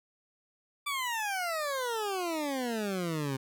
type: exponential sweep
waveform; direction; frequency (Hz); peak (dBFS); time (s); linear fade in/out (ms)
20% pulse; down; 1177 to 130.6; -26; 0.86-3.37; 10
effects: none